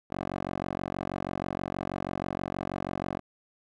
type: tone with band-pass filter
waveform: 10% pulse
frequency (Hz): 46.25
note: F#1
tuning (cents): 0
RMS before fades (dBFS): -34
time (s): 0.1-3.2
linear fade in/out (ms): 20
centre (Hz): 600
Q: 0.82
effects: none